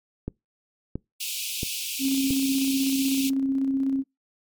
click train, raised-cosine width 3 ms, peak -16 dBFS, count 4, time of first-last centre 0.28-2.307 s, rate 1.48 Hz
pink high-pass noise, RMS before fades -31 dBFS, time 1.2-3.3 s, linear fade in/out 10 ms, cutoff 2400 Hz, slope 96 dB/octave
sine tone with tremolo, 270 Hz, C#4, 45 cents flat, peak -20 dBFS, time 1.99-4.04 s, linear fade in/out 50 ms, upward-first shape square, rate 16 Hz, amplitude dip 25%
effects noise-tail reverb RT60 0.2 s tail -25 dB re dry + MP3 96 kbps

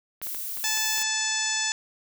clicks, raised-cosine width 0.3 ms, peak -25 dBFS, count 7, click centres 0.216 / 0.27 / 0.347 / 0.572 / 0.773 / 0.981 / 1.017 s
violet noise, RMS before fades -33 dBFS, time 0.22-1.03 s, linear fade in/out 5 ms
harmonic tone, 872 Hz, A5, 16 cents flat, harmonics 1 / 2 / 3 / 4 / 5 / 6 / 7 / 8 / 9, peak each -37 / -31 / -34 / -33 / -37 / -32 / -33 / -31 / -35 dBFS, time 0.64-1.72 s, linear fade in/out 0 ms
effects none

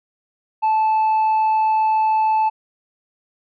sine tone with tanh clipping, 873 Hz, A5, 14 cents flat, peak -15 dBFS, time 0.62-2.5 s, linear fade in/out 20 ms, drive 2 dB, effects none

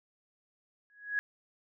sine tone with exponential growth, 1668 Hz, G#6, 7 cents sharp, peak -25 dBFS, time 0.9-1.19 s, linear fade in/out 0 ms, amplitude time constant 62 ms, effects none

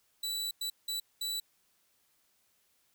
sawtooth tone bursts at uneven times, 3951 Hz, B7, in tune, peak -30 dBFS, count 4, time 0.23-0.51 / 0.61-0.7 / 0.88-1 / 1.21-1.4 s, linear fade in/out 5 ms, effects white hiss -72 dBFS RMS until 2.94 s

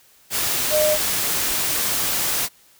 sine tone in noise, 610 Hz, D#5, 34 cents flat, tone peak -16 dBFS, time 0.7-0.98 s, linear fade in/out 50 ms, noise white, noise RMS -22 dBFS, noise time 0.3-2.49 s, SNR +3 dB, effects white hiss -54 dBFS RMS until 2.79 s

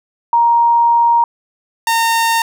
sine / sawtooth tone pair in turn, 938 / 915 Hz, A#5 / A#5, +11 / -32 cents, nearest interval unison, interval 43 cents, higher first, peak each -8 dBFS, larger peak neither, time 0.33-1.24 / 1.87-2.42 s, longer first, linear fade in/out 2 ms, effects none

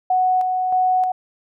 sine tone with tremolo, 740 Hz, F#5, in tune, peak -14 dBFS, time 0.1-1.12 s, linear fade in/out 5 ms, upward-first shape square, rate 1.6 Hz, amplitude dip 35%, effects none

